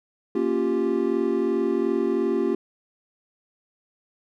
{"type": "chord", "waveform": "triangle", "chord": "G half-diminished seventh", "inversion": "first", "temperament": "equal", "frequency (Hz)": [233.1, 277.2, 349.2, 392], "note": ["Bb3", "Db4", "F4", "G4"], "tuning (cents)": [0, 0, 0, 0], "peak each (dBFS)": [-26, -26, -23, -23], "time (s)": [0.35, 2.55], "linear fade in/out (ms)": 5, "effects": []}